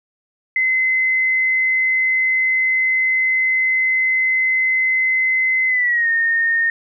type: tone with pitch glide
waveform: sine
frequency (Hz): 2050 to 1836.9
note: C7 to A#6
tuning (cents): -36 to -26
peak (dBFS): -14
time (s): 0.56-6.7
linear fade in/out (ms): 2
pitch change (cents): -190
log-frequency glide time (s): 5.68-6.09
effects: none